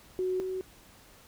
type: tone pair in turn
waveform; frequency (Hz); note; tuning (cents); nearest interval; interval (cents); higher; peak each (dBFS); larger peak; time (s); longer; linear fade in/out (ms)
sine; 370 / 374.1; F#4 / F#4; 0 / +19; unison; 19; second; -27 / -31; first; 0.19-0.4 / 0.4-0.61; neither; 0
effects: pink hiss -56 dBFS RMS until 1.27 s